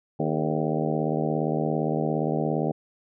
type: harmonic tone with a mistuned harmonic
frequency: 77.4 Hz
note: D#2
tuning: 9 cents flat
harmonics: 2 / 3 / 4 / 5 / 6 / 7 / 8 / 9 / 10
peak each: -28 / -30 / -31 / -32 / -33 / -33 / -34 / -35 / -35 dBFS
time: 0.19-2.72 s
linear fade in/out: 10 ms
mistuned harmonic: 5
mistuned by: +72 cents
effects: none